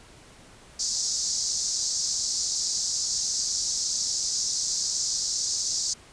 white band-pass noise, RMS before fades -28 dBFS, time 0.79-5.94 s, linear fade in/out 10 ms, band 4600 to 7100 Hz, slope 48 dB/octave, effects pink hiss -51 dBFS RMS until 6.12 s + resampled to 22050 Hz

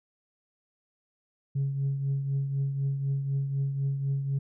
sine tone with tremolo, 137.9 Hz, C#3, 9 cents flat, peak -22 dBFS, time 1.55-4.39 s, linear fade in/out 10 ms, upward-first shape triangle, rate 4 Hz, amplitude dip 60%, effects tanh soft clip ceiling -22 dBFS

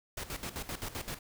pink noise with tremolo, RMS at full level -38 dBFS, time 0.17-1.19 s, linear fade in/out 5 ms, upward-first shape square, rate 7.7 Hz, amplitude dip 75%, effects none

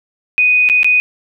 sine tone with dropouts, 2489 Hz, D#7, in tune, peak -8 dBFS, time 0.38-1 s, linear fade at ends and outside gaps 0 ms, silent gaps 0.689-0.698 / 0.831-0.845 s, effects none

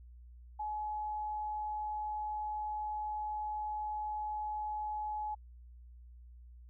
sine tone, 848 Hz, G#5, 36 cents sharp, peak -35 dBFS, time 0.59-5.35 s, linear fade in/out 10 ms, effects added 60 Hz sine -51 dBFS peak until 6.69 s

